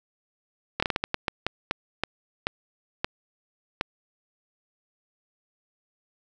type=slowing click train; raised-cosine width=0.3 ms; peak=-8 dBFS; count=14; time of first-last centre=0.8-3.811 s; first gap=25 ms; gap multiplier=1.33; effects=none